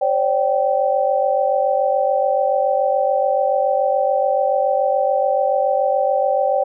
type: tone cluster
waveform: sine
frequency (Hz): 534 / 581 / 777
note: C5 / D5 / G5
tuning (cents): +35 / -19 / -16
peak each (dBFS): -19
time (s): 0.01-6.64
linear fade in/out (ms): 10
effects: none